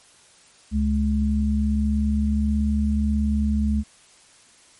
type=tone pair together; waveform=sine; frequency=70.88 / 212.4 Hz; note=C#2 / G#3; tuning=+39 / +39 cents; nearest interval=octave + perfect fifth; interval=1900 cents; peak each=-21 dBFS; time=0.71-3.84 s; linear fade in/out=50 ms; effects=white hiss -53 dBFS RMS until 4.79 s + MP3 48 kbps